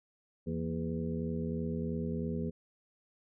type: harmonic tone with a mistuned harmonic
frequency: 83 Hz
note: E2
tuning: 12 cents sharp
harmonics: 1 / 2 / 3 / 4 / 5 / 6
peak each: -41 / -36 / -37 / -48 / -41 / -44 dBFS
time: 0.46-2.51 s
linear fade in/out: 20 ms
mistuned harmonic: 3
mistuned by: -94 cents
effects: none